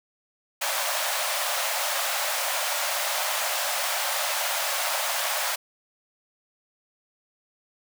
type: high-pass noise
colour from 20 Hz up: pink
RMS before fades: -27 dBFS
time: 0.61-5.56 s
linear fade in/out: 10 ms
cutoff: 550 Hz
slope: 96 dB/octave
effects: none